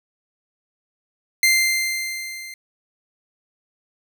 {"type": "tone with level ramp", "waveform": "sawtooth", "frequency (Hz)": 2088, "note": "C7", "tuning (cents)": -4, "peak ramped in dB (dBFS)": [-9, -31], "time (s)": [1.43, 2.54], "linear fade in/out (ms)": 2, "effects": []}